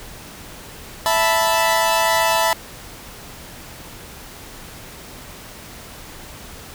sawtooth chord, E suspended fourth, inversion none, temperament equal, 659.3 / 880 / 987.8 Hz, E5 / A5 / B5, 0 / 0 / 0 cents, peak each -16 dBFS, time 1.06-2.53 s, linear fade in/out 0 ms, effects pink hiss -38 dBFS RMS until 6.74 s

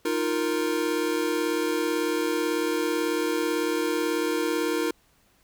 square chord, Eb suspended second, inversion none, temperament equal, 311.1 / 349.2 / 466.2 Hz, Eb4 / F4 / Bb4, 0 / 0 / 0 cents, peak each -29 dBFS, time 0.05-4.91 s, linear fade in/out 5 ms, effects pink hiss -63 dBFS RMS until 5.43 s

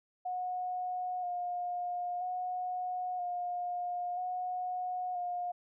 sine tone with vibrato, 720 Hz, F#5, 47 cents flat, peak -33 dBFS, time 0.25-5.52 s, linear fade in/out 10 ms, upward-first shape square, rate 0.51 Hz, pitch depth 20 cents each way, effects none

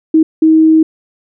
sine tone bursts at uneven times, 317.6 Hz, D#4, 36 cents sharp, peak -4 dBFS, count 2, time 0.14-0.23 / 0.42-0.83 s, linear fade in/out 5 ms, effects none

